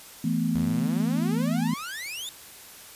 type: chord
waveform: sine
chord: E suspended fourth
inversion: none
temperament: just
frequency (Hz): 164.81 / 219.8 / 247.2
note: E3 / A3 / B3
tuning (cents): 0 / -2 / +2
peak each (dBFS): -27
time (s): 0.24-1.74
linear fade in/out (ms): 5
type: exponential sweep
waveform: sawtooth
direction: up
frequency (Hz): 73.42 to 3682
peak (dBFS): -30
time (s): 0.55-2.29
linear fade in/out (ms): 0
effects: white hiss -46 dBFS RMS until 2.95 s + resampled to 32000 Hz